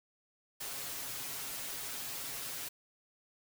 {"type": "noise with comb filter", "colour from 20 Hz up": "white", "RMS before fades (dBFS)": -41, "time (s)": [0.6, 2.69], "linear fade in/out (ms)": 10, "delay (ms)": 7.3, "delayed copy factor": 0.85, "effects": []}